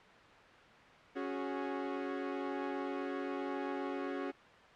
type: chord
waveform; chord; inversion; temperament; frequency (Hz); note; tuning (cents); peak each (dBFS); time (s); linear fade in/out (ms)
sawtooth; C# suspended fourth; none; equal with one note detuned; 277.2 / 367.7 / 415.3; C#4 / F#4 / G#4; 0 / -11 / 0; -35 / -37 / -39; 1.15-4.32; 20
effects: white hiss -56 dBFS RMS until 4.75 s + low-pass 2000 Hz 12 dB/octave